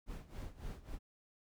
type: noise with tremolo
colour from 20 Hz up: brown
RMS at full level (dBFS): -43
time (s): 0.06-0.99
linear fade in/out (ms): 50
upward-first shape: sine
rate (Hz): 3.6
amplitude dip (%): 85
effects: none